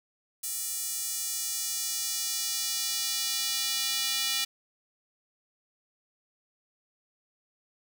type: tone with high-pass filter sweep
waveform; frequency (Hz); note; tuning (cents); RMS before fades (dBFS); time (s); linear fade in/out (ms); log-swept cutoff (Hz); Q
square; 266; C4; +29; -31; 0.43-4.45; 10; 8300 to 3400; 1.3
effects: none